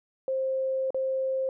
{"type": "tone with dropouts", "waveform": "sine", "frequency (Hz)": 528, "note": "C5", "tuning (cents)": 16, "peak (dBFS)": -25, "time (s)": [0.28, 1.49], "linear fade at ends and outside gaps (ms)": 1, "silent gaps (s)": [0.905, 0.945], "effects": []}